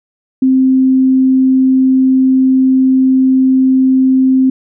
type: tone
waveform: sine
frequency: 261.6 Hz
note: C4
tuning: in tune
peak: -6 dBFS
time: 0.42-4.5 s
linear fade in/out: 5 ms
effects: none